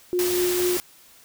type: tone with tremolo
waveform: sine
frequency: 358.2 Hz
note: F4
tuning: 44 cents sharp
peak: -19 dBFS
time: 0.13-0.77 s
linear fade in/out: 0 ms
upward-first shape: triangle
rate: 4.2 Hz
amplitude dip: 35%
type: noise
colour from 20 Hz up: white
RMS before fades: -28 dBFS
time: 0.19-0.8 s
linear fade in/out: 0 ms
effects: white hiss -52 dBFS RMS until 1.24 s